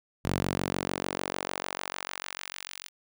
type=tone with high-pass filter sweep; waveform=sawtooth; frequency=46.71 Hz; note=F#1; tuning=17 cents sharp; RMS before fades=-34 dBFS; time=0.24-2.89 s; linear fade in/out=20 ms; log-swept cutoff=110 to 3200 Hz; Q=0.81; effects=none